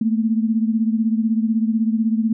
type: beating tone pair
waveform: sine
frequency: 220 / 236 Hz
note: A3 / A#3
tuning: 0 / +22 cents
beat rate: 16 Hz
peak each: -17 / -22 dBFS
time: 0.01-2.33 s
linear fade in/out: 5 ms
effects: none